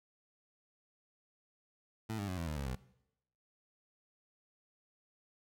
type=tone with pitch steps; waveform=20% pulse; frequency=110.6 / 100.84 / 91.93 / 83.82 / 76.42 / 69.67 / 63.52 Hz; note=A2 / G2 / F#2 / E2 / D#2 / C#2 / B1; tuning=+9 / +49 / -11 / +29 / -31 / +9 / +49 cents; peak=-32 dBFS; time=2.09-2.755 s; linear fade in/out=10 ms; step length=95 ms; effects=noise-tail reverb RT60 0.8 s tail -19 dB re dry